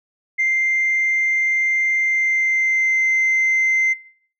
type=tone with pitch glide; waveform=sine; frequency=2093 to 2077 Hz; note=C7 to C7; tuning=0 to -13 cents; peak=-14 dBFS; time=0.38-3.94 s; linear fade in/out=20 ms; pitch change=-13 cents; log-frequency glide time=1.97-3 s; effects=noise-tail reverb RT60 0.6 s tail -23 dB re dry + tanh soft clip ceiling -12 dBFS

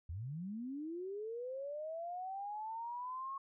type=linear sweep; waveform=sine; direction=up; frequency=74.2 to 1100 Hz; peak=-40 dBFS; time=0.09-3.38 s; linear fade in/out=5 ms; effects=none

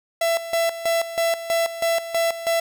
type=tone with tremolo; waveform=45% pulse; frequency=668 Hz; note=E5; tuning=23 cents sharp; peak=-18 dBFS; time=0.21-2.6 s; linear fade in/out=5 ms; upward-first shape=square; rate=3.1 Hz; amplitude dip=75%; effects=none

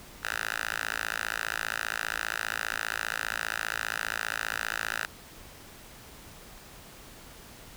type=tone with high-pass filter; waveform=5% pulse; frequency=55 Hz; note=A1; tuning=in tune; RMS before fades=-33 dBFS; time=0.23-5.06 s; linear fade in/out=5 ms; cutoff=1400 Hz; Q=2.4; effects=pink hiss -49 dBFS RMS until 7.76 s

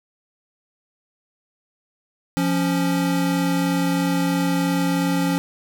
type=tone pair together; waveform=square; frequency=174.17 / 277.2 Hz; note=F3 / C#4; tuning=-4 / 0 cents; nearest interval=minor sixth; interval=804 cents; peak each=-22 dBFS; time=2.37-5.38 s; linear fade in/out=0 ms; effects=none

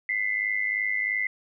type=tone pair together; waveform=sine; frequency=2006 / 2109 Hz; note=B6 / C7; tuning=+26 / +13 cents; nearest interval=minor second; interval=87 cents; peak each=-26 / -28 dBFS; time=0.09-1.27 s; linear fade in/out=2 ms; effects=none

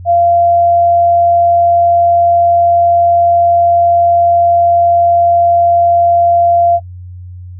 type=tone; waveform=sine; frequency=689 Hz; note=F5; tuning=24 cents flat; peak=-6 dBFS; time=0.05-6.8 s; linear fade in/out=50 ms; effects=noise-tail reverb RT60 0.1 s tail -21 dB re dry + added 90 Hz sine -26 dBFS peak until 7.59 s

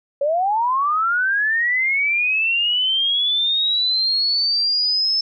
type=linear sweep; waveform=sine; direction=up; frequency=546 to 5274 Hz; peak=-16 dBFS; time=0.21-5.21 s; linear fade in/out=5 ms; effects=none

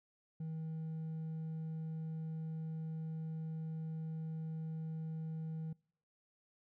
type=tone with hard clipping; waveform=sine; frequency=159.7 Hz; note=D#3; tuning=45 cents sharp; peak=-40 dBFS; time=0.4-5.73 s; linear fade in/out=5 ms; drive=2 dB; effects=noise-tail reverb RT60 0.6 s tail -26 dB re dry

